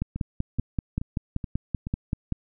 two click trains, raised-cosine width 5 ms, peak -13 / -19 dBFS, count 13 / 5, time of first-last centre 0.02-2.323 / 0.16-1.869 s, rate 5.21 / 2.34 Hz, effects none

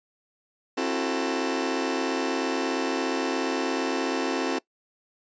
sawtooth chord, F# half-diminished seventh, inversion second, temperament just, 266.4 / 333 / 370 / 444 Hz, C4 / E4 / F#4 / A4, +31 / +18 / 0 / +16 cents, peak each -25 / -27 / -27 / -27 dBFS, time 0.77-4.59 s, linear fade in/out 10 ms, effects noise-tail reverb RT60 0.1 s tail -22 dB re dry + resampled to 16000 Hz

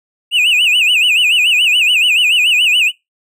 triangle tone with vibrato, 2700 Hz, E7, 41 cents sharp, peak -7 dBFS, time 0.31-2.92 s, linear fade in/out 50 ms, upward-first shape sine, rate 7 Hz, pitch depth 180 cents each way, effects noise-tail reverb RT60 0.2 s tail -24 dB re dry

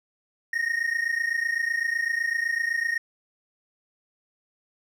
triangle tone pair together, 1844 / 1871.9 Hz, A#6 / A#6, -19 / +7 cents, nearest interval unison, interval 26 cents, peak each -25 dBFS, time 0.53-2.98 s, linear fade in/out 5 ms, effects none

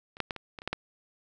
clicks, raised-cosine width 0.3 ms, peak -30 / -12 / -16 / -23 / -24 / -27 / -15 / -14 dBFS, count 8, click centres 0.169 / 0.203 / 0.308 / 0.363 / 0.588 / 0.619 / 0.676 / 0.73 s, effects none

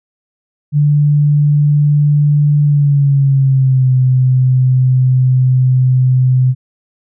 sine tone with pitch glide, 146.83 to 128.56 Hz, D3 to C3, 0 to -30 cents, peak -7 dBFS, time 0.72-6.55 s, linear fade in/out 50 ms, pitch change -230 cents, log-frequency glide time 2.63-3.92 s, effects none

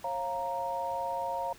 sine chord, Bb minor, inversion first, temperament equal with one note detuned, 543 / 698.5 / 932.3 Hz, Db5 / F5 / Bb5, -36 / 0 / 0 cents, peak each -37 / -36 / -33 dBFS, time 0.04-1.53 s, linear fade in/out 5 ms, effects pink hiss -54 dBFS RMS until 1.58 s

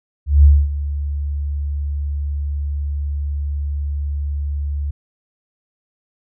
sine tone with ADSR envelope, 72 Hz, D2, 34 cents flat, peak -4 dBFS, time 0.26-4.91 s, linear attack 180 ms, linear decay 240 ms, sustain -15 dB, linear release 7 ms, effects none

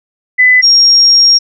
sine tone pair in turn, 2005 / 5580 Hz, B6 / F8, +26 / -2 cents, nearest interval octave + tritone, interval 1772 cents, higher second, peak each -3 dBFS, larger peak neither, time 0.38-0.62 / 0.62-1.39 s, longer second, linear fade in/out 20 ms, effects none

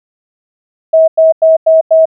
sine tone bursts, 643 Hz, E5, 43 cents flat, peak -3 dBFS, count 5, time 0.93-2.056 s, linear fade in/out 10 ms, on 150 ms, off 94 ms, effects none

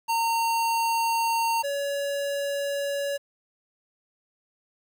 square tone pair in turn, 917 / 564.7 Hz, A#5 / C#5, -29 / +32 cents, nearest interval minor sixth, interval 839 cents, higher first, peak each -23 / -27 dBFS, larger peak first, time 0.08-1.63 / 1.63-3.18 s, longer neither, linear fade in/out 20 ms, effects 9-bit

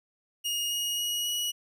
sawtooth tone with pitch steps, 2862 / 2880 / 2899 / 2917 Hz, F7 / F#7 / F#7 / F#7, +42 / -47 / -36 / -25 cents, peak -25 dBFS, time 0.44-1.52 s, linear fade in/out 20 ms, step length 270 ms, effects none

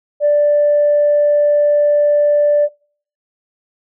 sine tone, 587.3 Hz, D5, in tune, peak -8 dBFS, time 0.2-2.69 s, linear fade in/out 50 ms, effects noise-tail reverb RT60 0.5 s tail -25 dB re dry + tanh soft clip ceiling -5 dBFS

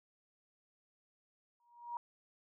sine tone with exponential growth, 951 Hz, A#5, 34 cents sharp, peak -35 dBFS, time 1.6-1.97 s, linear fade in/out 1 ms, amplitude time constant 79 ms, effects none

